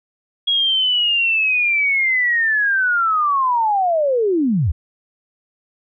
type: linear sweep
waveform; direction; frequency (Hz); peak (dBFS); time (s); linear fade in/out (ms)
sine; down; 3322 to 62.6; -14; 0.47-4.72; 10
effects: none